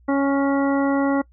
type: harmonic tone with a mistuned harmonic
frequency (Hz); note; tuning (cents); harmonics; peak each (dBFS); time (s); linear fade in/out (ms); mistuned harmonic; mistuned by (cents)
277.2; C#4; 0; 1 / 2 / 3 / 4 / 5 / 7; -18 / -24 / -28 / -30 / -32 / -35; 0.08-1.22; 10; 5; +17
effects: noise-tail reverb RT60 0.1 s tail -22 dB re dry + added 60 Hz sine -50 dBFS peak until 1.32 s